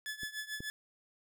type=tone with tremolo; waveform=sawtooth; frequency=1721 Hz; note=A6; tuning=39 cents flat; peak=-32 dBFS; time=0.06-0.7 s; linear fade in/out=0 ms; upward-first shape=triangle; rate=6.8 Hz; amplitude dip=90%
type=clicks; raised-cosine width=3 ms; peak=-36 / -30 dBFS; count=2; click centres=0.233 / 0.605 s
effects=none